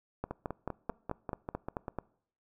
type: two click trains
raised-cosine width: 1 ms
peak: -20 / -22 dBFS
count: 9 / 9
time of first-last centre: 0.24-1.987 / 0.31-1.882 s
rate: 4.58 / 5.09 Hz
effects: noise-tail reverb RT60 0.6 s tail -23 dB re dry